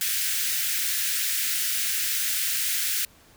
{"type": "high-pass noise", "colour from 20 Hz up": "white", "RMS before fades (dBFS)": -26, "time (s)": [0.01, 3.05], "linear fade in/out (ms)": 2, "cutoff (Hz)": 1500, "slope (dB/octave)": 48, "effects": ["pink hiss -55 dBFS RMS until 3.36 s"]}